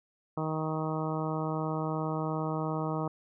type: harmonic tone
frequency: 157.1 Hz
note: D#3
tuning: 17 cents sharp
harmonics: 1 / 2 / 3 / 4 / 5 / 6 / 7 / 8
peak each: -33 / -36 / -38 / -39 / -40 / -41 / -41 / -42 dBFS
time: 0.37-3.08 s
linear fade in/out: 5 ms
effects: none